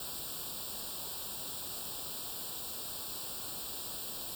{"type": "noise with comb filter", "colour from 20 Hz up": "white", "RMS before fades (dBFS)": -41, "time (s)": [0, 4.35], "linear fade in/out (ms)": 2, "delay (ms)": 0.24, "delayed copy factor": 0.95, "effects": []}